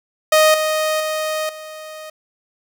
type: tone with level steps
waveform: sawtooth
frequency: 622.3 Hz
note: D#5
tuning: in tune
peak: -6 / -13 / -16 / -28 dBFS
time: 0.32-2.1 s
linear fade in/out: 5 ms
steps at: 0.54 / 1 / 1.49 s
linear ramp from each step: 2 ms
effects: none